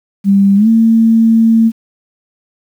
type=tone with pitch glide; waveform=sine; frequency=197.8 to 225.9 Hz; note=G3 to A3; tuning=+16 to +46 cents; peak=-5 dBFS; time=0.24-1.72 s; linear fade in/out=50 ms; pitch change=+230 cents; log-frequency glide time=0.56-0.68 s; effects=7-bit